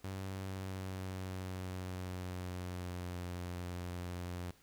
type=tone with pitch glide; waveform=sawtooth; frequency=95.7 to 88.78 Hz; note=G2 to F2; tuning=-41 to +29 cents; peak=-36 dBFS; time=0.04-4.51 s; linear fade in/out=5 ms; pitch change=-130 cents; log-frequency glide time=0.36-3.23 s; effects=pink hiss -66 dBFS RMS until 4.62 s